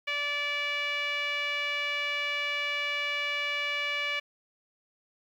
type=tone with low-pass filter; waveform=5% pulse; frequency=580 Hz; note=D5; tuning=22 cents flat; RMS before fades=-31 dBFS; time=0.07-4.2 s; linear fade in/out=10 ms; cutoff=2500 Hz; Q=3.7; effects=10-bit